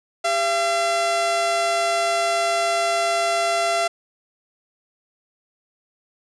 sawtooth tone pair together, 398.6 / 680 Hz, G4 / F5, +29 / -46 cents, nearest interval major sixth, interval 925 cents, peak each -27 / -15 dBFS, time 0.24-3.88 s, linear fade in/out 10 ms, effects resampled to 22050 Hz + 8-bit

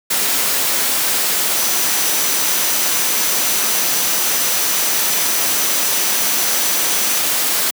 sine tone in noise, 5950 Hz, F#8, 9 cents sharp, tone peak -25 dBFS, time 1.57-7.19 s, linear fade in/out 10 ms, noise white, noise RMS -17 dBFS, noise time 0.1-7.71 s, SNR -11 dB, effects high-pass 200 Hz 12 dB/octave

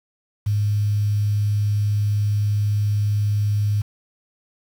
sine tone with quantisation, 103.83 Hz, G#2, in tune, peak -17 dBFS, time 0.46-3.82 s, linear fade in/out 10 ms, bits 7, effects none

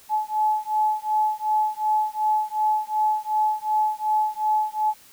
sine beating tone pair, 856 / 858.7 Hz, A5 / A5, -48 / -42 cents, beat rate 2.7 Hz, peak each -23 dBFS, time 0.09-4.94 s, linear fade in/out 50 ms, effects white hiss -51 dBFS RMS until 5.12 s

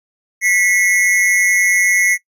square tone pair together, 1975.5 / 2165 Hz, B6 / C#7, 0 / -41 cents, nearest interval major second, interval 159 cents, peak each -15 dBFS, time 0.41-2.18 s, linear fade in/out 50 ms, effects noise-tail reverb RT60 0.1 s tail -19 dB re dry + resampled to 32000 Hz

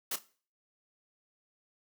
white noise with echo, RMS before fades -34 dBFS, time 0.11-0.16 s, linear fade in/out 5 ms, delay 30 ms, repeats 2, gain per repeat -15 dB, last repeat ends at 0.22 s, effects noise-tail reverb RT60 0.4 s tail -17 dB re dry + high-pass 200 Hz 12 dB/octave

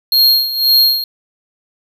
square tone with tremolo, 4244 Hz, C8, 24 cents sharp, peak -7 dBFS, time 0.12-1.04 s, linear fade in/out 2 ms, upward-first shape sine, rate 1.9 Hz, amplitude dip 75%, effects none

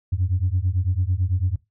sine beating tone pair, 87.31 / 96.31 Hz, F2 / G2, 0 / -30 cents, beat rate 9 Hz, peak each -21 / -21 dBFS, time 0.12-1.56 s, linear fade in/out 10 ms, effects noise-tail reverb RT60 0.2 s tail -21 dB re dry + tanh soft clip ceiling -13 dBFS

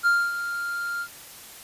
triangle tone with ADSR envelope, 1396.9 Hz, F6, in tune, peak -14 dBFS, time 0.03-1.08 s, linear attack 35 ms, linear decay 250 ms, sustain -11 dB, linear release 68 ms, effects white hiss -44 dBFS RMS until 1.63 s + resampled to 32000 Hz

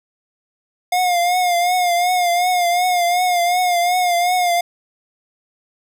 square tone with vibrato, 712 Hz, F5, 33 cents sharp, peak -15 dBFS, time 0.92-4.61 s, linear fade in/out 5 ms, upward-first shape triangle, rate 2.7 Hz, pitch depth 61 cents each way, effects none

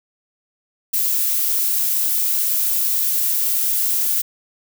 violet noise, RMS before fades -19 dBFS, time 0.93-4.22 s, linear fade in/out 10 ms, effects none

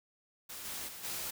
white noise with level steps, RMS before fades -45 / -41 / -47 / -39 dBFS, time 0.49-1.31 s, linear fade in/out 10 ms, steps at 0.64 / 0.87 / 1.03 s, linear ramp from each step 20 ms, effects none

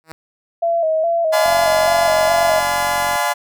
5% pulse tone with exponential growth, 160 Hz, D#3, 49 cents sharp, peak -18 dBFS, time 0.04-0.12 s, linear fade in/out 0 ms, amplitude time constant 17 ms
sine tone with vibrato, 655 Hz, E5, 11 cents flat, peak -14 dBFS, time 0.62-2.6 s, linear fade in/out 10 ms, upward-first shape square, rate 2.4 Hz, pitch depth 55 cents each way
30% pulse chord, D diminished seventh, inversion none, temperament just, 587.3 / 704.8 / 845.8 / 1014.9 Hz, D5 / F5 / Ab5 / Cb6, 0 / +16 / +31 / +47 cents, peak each -22 / -19 / -18 / -19 dBFS, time 1.32-3.34 s, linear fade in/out 20 ms
click train, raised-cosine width 3 ms, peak -24 dBFS, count 78, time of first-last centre 1.46-3.156 s, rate 45.4 Hz
effects none

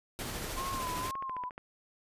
pink noise with tremolo, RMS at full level -37 dBFS, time 0.19-1.11 s, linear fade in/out 0 ms, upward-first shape sine, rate 13 Hz, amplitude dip 30%
sine tone with vibrato, 1038 Hz, C6, 14 cents flat, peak -35 dBFS, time 0.56-1.5 s, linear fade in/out 20 ms, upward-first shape sine, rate 2 Hz, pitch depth 76 cents each way
click train, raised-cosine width 0.5 ms, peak -28 dBFS, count 11, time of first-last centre 0.87-1.579 s, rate 14.1 Hz
effects resampled to 32000 Hz

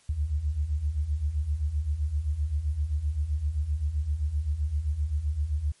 sine beating tone pair, 69.3 / 77 Hz, C#2 / D#2, 0 / -17 cents, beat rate 7.7 Hz, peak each -31 / -26 dBFS, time 0.09-5.72 s, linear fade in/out 5 ms, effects white hiss -61 dBFS RMS until 5.8 s + MP3 48 kbps

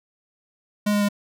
square tone with pitch steps, 207.7 / 205.8 / 203.9 Hz, G#3 / G#3 / G#3, 0 / -16 / -32 cents, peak -19 dBFS, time 0.86-1.088 s, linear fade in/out 10 ms, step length 76 ms, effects none

